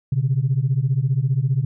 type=beating tone pair; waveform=sine; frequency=125.4 / 140.4 Hz; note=B2 / C#3; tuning=+27 / +22 cents; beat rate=15 Hz; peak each=-19 dBFS; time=0.12-1.65 s; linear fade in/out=5 ms; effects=tanh soft clip ceiling -10 dBFS